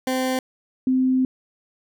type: tone pair in turn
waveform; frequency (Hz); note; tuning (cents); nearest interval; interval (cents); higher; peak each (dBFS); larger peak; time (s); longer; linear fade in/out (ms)
20% pulse / sine; 258.6 / 258.6; C4 / C4; -20 / -20; unison; 0; neither; -16 / -16; neither; 0.07-0.39 / 0.87-1.25; second; 2
effects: none